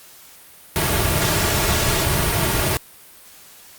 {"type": "noise with comb filter", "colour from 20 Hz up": "pink", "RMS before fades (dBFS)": -19, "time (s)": [0.76, 2.77], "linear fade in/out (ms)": 0, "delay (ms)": 3.9, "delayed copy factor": -0.55, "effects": ["white hiss -45 dBFS RMS until 3.78 s", "Opus 48 kbps"]}